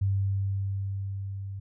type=tone with level ramp; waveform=sine; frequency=98 Hz; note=G2; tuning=in tune; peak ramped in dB=-22 to -34 dBFS; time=0.01-1.6 s; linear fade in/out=10 ms; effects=none

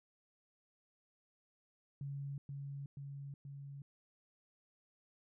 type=tone with echo; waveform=sine; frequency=140 Hz; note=C#3; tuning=18 cents sharp; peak=-40 dBFS; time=2.01-2.38 s; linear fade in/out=2 ms; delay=480 ms; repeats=3; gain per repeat=-2 dB; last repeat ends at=3.82 s; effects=none

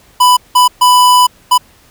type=tone bursts at uneven times; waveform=square; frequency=994 Hz; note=B5; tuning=11 cents sharp; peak=-5 dBFS; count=4; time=0.2-0.37 / 0.55-0.68 / 0.81-1.27 / 1.51-1.58 s; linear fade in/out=10 ms; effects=pink hiss -46 dBFS RMS until 1.9 s

